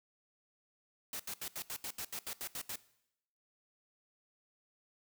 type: noise bursts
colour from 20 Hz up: white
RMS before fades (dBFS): -41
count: 12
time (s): 1.13-2.758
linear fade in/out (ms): 2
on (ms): 66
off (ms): 76
effects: noise-tail reverb RT60 0.8 s tail -19 dB re dry